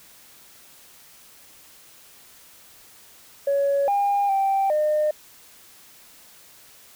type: tone with pitch steps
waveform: sine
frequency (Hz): 560 / 806 / 782 / 607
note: C#5 / G5 / G5 / D#5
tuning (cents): +18 / +48 / -4 / -43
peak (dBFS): -17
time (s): 3.47-5.11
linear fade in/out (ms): 5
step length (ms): 410
effects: tanh soft clip ceiling -15 dBFS + white hiss -50 dBFS RMS until 6.95 s